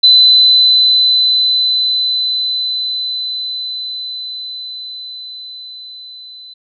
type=tone with level ramp; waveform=sine; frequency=4019 Hz; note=B7; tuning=30 cents sharp; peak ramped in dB=-3 to -32 dBFS; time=0.03-6.54 s; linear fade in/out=10 ms; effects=none